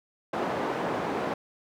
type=band-pass noise; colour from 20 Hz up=white; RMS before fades=-30 dBFS; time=0.33-1.34 s; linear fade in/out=5 ms; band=190 to 810 Hz; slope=12 dB/octave; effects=none